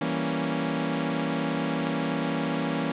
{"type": "chord", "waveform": "sawtooth", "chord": "E diminished seventh", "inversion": "none", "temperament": "equal", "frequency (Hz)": [164.81, 196, 233.1, 277.2], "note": ["E3", "G3", "Bb3", "Db4"], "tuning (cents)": [0, 0, 0, 0], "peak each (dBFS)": [-27, -31, -27, -26], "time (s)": [0.01, 2.92], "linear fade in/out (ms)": 5, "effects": ["resampled to 8000 Hz", "8-bit"]}